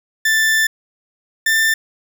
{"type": "tone pair in turn", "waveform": "40% pulse", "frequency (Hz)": [1767, 1784.4], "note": ["A6", "A6"], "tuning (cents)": [7, 24], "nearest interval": "unison", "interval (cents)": 17, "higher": "second", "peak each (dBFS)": -12, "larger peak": "neither", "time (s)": [[0.25, 0.67], [1.46, 1.74]], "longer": "first", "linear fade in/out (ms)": 5, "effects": []}